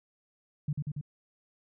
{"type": "tone with echo", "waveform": "sine", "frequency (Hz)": 146.83, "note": "D3", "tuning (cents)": 0, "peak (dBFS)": -27, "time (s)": [0.68, 0.73], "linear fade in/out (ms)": 5, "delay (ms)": 94, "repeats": 3, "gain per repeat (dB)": -2, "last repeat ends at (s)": 1.012, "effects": []}